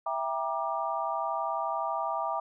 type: chord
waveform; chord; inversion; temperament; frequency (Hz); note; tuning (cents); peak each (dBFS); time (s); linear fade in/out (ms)
sine; E half-diminished seventh; none; just; 659.3 / 791.1 / 949.3 / 1186.7; E5 / G5 / Bb5 / D6; 0 / +16 / +31 / +18; -34; 0.06-2.4; 5
effects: none